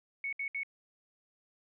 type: tone bursts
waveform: sine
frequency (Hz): 2217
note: C#7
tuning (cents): 0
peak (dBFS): -33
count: 3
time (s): 0.24-0.633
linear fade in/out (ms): 2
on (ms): 87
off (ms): 66
effects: none